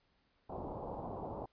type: low-pass noise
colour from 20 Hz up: white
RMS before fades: -43 dBFS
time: 0.49-1.46 s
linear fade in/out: 10 ms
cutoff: 950 Hz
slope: 48 dB/octave
effects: pink hiss -75 dBFS RMS until 1.52 s + resampled to 11025 Hz